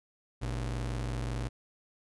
45% pulse ring-modulated tone, 87.2 Hz, F2, 2 cents flat, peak -29 dBFS, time 0.41-1.49 s, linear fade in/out 20 ms, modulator 32.8 Hz, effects resampled to 24000 Hz

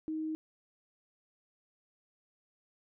sine tone, 314 Hz, D#4, 16 cents sharp, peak -33 dBFS, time 0.08-0.35 s, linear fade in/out 0 ms, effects none

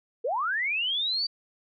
sine linear sweep, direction up, 422.4 to 4674 Hz, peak -25 dBFS, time 0.24-1.27 s, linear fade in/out 10 ms, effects none

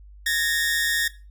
sawtooth tone pair together, 1686 / 1841.1 Hz, G#6 / A#6, +26 / -22 cents, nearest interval major second, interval 152 cents, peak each -23 / -19 dBFS, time 0.26-1.08 s, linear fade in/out 5 ms, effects noise-tail reverb RT60 0.3 s tail -17 dB re dry + added 50 Hz sine -43 dBFS peak until 1.3 s

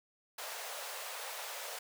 pink high-pass noise, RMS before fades -43 dBFS, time 0.38-1.79 s, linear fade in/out 5 ms, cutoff 490 Hz, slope 48 dB/octave, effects none

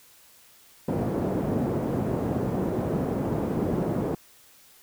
pink band-pass noise, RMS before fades -27 dBFS, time 0.88-4.15 s, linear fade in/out 5 ms, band 140 to 490 Hz, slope 12 dB/octave, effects white hiss -55 dBFS RMS until 4.82 s

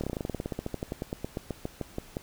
slowing click train, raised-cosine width 2 ms, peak -18 dBFS, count 27, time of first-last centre 0.01-2.169 s, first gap 27 ms, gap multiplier 1.08, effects pink hiss -52 dBFS RMS until 2.22 s

